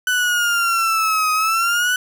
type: exponential two-way sweep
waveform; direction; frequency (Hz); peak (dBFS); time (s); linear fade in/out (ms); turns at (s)
35% pulse; down then up; 1500 to 1253 to 1500; -14; 0.07-1.96; 2; 1.32
effects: none